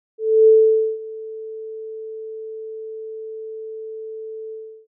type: tone with ADSR envelope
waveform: sine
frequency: 440 Hz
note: A4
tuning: in tune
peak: -7 dBFS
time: 0.18-4.87 s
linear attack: 290 ms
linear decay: 510 ms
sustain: -22 dB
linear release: 350 ms
effects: none